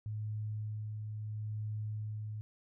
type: tone with tremolo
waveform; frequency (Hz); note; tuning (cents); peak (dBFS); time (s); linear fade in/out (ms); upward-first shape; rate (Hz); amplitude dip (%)
sine; 107; A2; -48; -35; 0.06-2.41; 0; sine; 0.75; 30
effects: none